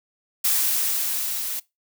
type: noise with level ramp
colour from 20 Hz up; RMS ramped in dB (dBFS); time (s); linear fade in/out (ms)
blue; -20 to -29; 0.44-1.6; 10
effects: noise-tail reverb RT60 0.2 s tail -21 dB re dry